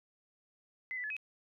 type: tone with pitch steps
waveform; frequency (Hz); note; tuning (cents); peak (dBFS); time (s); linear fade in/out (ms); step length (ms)
sine; 2037 / 1978 / 1717 / 2539; C7 / B6 / A6 / D#7; -47 / +2 / -43 / +34; -36; 0.91-1.166; 0; 64
effects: none